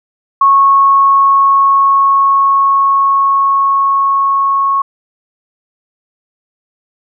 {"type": "tone with level ramp", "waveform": "sine", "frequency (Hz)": 1100, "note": "C#6", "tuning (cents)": -14, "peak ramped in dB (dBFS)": [-4, -9], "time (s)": [0.41, 4.82], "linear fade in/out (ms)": 5, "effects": []}